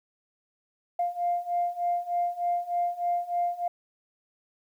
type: beating tone pair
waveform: sine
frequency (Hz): 698.5 / 701.8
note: F5 / F5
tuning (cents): 0 / +8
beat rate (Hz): 3.3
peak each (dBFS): -29 / -27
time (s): 0.99-3.68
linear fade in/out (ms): 5
effects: tanh soft clip ceiling -18 dBFS + 10-bit